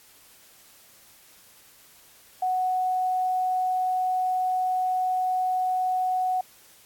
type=tone; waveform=sine; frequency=740 Hz; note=F#5; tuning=in tune; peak=-22 dBFS; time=2.42-6.41 s; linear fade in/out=5 ms; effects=white hiss -54 dBFS RMS until 6.85 s + AAC 64 kbps